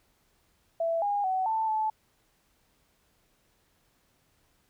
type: tone with pitch steps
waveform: sine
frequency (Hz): 664 / 815 / 752 / 885 / 869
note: E5 / G#5 / F#5 / A5 / A5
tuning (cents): +12 / -33 / +28 / +10 / -22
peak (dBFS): -25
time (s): 0.8-1.9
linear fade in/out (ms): 5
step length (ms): 220
effects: pink hiss -69 dBFS RMS until 4.69 s